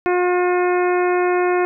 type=harmonic tone; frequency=358.4 Hz; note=F4; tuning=45 cents sharp; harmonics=1 / 2 / 3 / 4 / 5 / 6 / 7; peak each=-16 / -22 / -26 / -28 / -30 / -32 / -33 dBFS; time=0.06-1.65 s; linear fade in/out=0 ms; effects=none

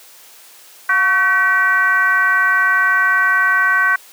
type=tone with frequency modulation; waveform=sine; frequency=1523 Hz; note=F#6; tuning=50 cents sharp; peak=-11 dBFS; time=0.89-3.96 s; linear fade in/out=5 ms; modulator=403 Hz; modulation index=0.97; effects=white hiss -43 dBFS RMS until 4.12 s + high-pass 400 Hz 12 dB/octave

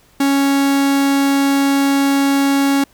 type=tone; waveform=45% pulse; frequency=277.2 Hz; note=C#4; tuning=in tune; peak=-12 dBFS; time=0.2-2.84 s; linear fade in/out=5 ms; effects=pink hiss -52 dBFS RMS until 2.93 s

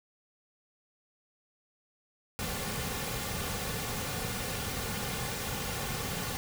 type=noise with comb filter; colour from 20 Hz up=pink; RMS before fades=-35 dBFS; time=2.39-6.37 s; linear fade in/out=0 ms; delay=3.1 ms; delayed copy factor=-0.55; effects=none

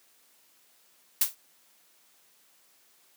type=noise with exponential decay; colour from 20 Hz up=blue; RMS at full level=-18 dBFS; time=1.21-1.35 s; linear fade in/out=5 ms; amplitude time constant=30 ms; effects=white hiss -63 dBFS RMS until 3.16 s + high-pass 200 Hz 12 dB/octave

